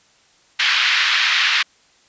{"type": "band-pass noise", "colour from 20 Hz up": "pink", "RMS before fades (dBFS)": -17, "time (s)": [0.59, 1.63], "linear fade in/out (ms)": 10, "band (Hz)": [1500, 4200], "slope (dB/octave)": 24, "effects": ["white hiss -55 dBFS RMS until 2.08 s", "resampled to 16000 Hz"]}